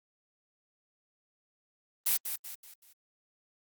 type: noise with echo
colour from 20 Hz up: blue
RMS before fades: -27 dBFS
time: 2.06-2.17 s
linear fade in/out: 5 ms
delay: 190 ms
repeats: 4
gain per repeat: -8 dB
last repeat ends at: 2.93 s
effects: Opus 32 kbps